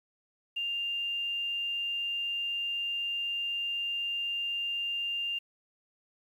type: tone with quantisation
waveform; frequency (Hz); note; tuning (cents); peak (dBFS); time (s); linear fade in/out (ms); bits
sine; 2796; F7; +1; -30; 0.56-5.39; 10; 10
effects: none